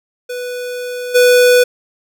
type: tone with level steps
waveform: square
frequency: 493.9 Hz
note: B4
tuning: in tune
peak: -22 / -7 dBFS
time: 0.29-1.64 s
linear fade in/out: 10 ms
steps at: 1.14 s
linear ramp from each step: 20 ms
effects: none